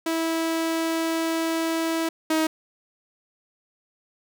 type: tone pair in turn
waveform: sawtooth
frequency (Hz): 326.8 / 316.6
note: E4 / D#4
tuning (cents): -15 / +30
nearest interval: minor second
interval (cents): 55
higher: first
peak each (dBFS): -19 / -16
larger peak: second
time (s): 0.06-2.09 / 2.3-2.47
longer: first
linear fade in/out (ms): 5
effects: none